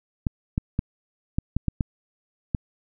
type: clicks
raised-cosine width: 5 ms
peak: -10 dBFS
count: 8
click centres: 0.268 / 0.579 / 0.791 / 1.385 / 1.566 / 1.683 / 1.808 / 2.548 s
effects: none